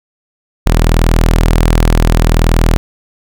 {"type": "tone", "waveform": "sawtooth", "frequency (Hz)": 40.67, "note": "E1", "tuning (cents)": -23, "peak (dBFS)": -3, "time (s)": [0.66, 2.77], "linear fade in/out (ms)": 0, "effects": []}